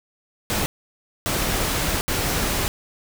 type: noise bursts at uneven times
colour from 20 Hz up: pink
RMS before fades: -23 dBFS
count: 3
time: 0.5-0.66 / 1.26-2.01 / 2.08-2.68 s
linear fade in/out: 0 ms
effects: none